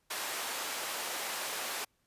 pink high-pass noise, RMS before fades -37 dBFS, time 0.1-1.85 s, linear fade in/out 10 ms, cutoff 620 Hz, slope 12 dB/octave, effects pink hiss -75 dBFS RMS until 2.06 s + resampled to 32000 Hz

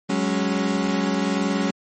35% pulse chord, F# suspended second, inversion none, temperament equal with one note detuned, 186.61 / 207.7 / 277.2 Hz, F#3 / G#3 / C#4, +15 / 0 / 0 cents, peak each -23 dBFS, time 0.09-1.71 s, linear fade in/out 10 ms, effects MP3 32 kbps

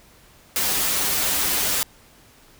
white noise with comb filter, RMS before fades -22 dBFS, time 0.56-1.83 s, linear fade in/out 0 ms, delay 8.6 ms, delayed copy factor -0.7, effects pink hiss -52 dBFS RMS until 2.59 s

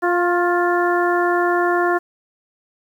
harmonic tone with a mistuned harmonic, 350.4 Hz, F4, 6 cents sharp, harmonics 1 / 2 / 3 / 4 / 5, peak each -18 / -21 / -23 / -24 / -25 dBFS, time 0.02-1.99 s, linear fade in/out 20 ms, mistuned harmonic 3, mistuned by +28 cents, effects 8-bit

